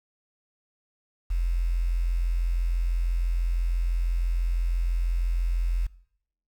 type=tone with quantisation; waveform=sine; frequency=43.02 Hz; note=F1; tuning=25 cents flat; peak=-22 dBFS; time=1.3-5.87 s; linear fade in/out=10 ms; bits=8; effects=noise-tail reverb RT60 0.7 s tail -21 dB re dry